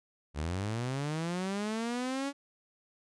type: linear sweep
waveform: sawtooth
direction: up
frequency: 69.3 to 284.1 Hz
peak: -28 dBFS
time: 0.34-2.33 s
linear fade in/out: 50 ms
effects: resampled to 22050 Hz